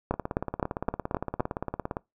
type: two click trains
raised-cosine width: 1 ms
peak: -16 / -11 dBFS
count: 33 / 6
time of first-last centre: 0.14-1.969 / 0.11-1.405 s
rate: 17.5 / 3.86 Hz
effects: noise-tail reverb RT60 0.2 s tail -24 dB re dry